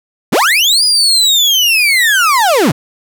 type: linear two-way sweep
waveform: 35% pulse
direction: up then down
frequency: 109.9 to 4978 to 109.9 Hz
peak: -6 dBFS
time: 0.32-2.72 s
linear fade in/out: 10 ms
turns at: 0.84 s
effects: none